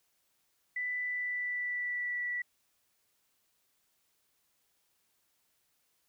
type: tone with pitch glide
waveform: sine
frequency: 1987 to 1955.1 Hz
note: B6 to B6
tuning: +10 to -18 cents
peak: -32 dBFS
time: 0.76-2.42 s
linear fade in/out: 5 ms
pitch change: -28 cents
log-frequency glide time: 1-2.23 s
effects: white hiss -75 dBFS RMS until 6.08 s